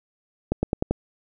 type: accelerating click train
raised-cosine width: 2 ms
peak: -8 dBFS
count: 5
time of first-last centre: 0.52-0.91 s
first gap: 110 ms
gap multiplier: 0.92
effects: none